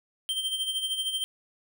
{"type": "tone with tremolo", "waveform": "square", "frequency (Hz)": 3140, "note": "G7", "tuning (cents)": 2, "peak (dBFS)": -26, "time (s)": [0.29, 1.24], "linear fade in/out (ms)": 0, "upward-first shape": "sine", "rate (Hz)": 13, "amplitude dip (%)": 60, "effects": []}